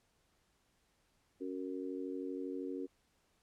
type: harmonic tone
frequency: 92.7 Hz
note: F#2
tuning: 4 cents sharp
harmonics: 3 / 4 / 5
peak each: -41 / -43 / -45 dBFS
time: 1.4-2.87 s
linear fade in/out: 20 ms
effects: pink hiss -75 dBFS RMS until 3.42 s + low-pass 11000 Hz 12 dB/octave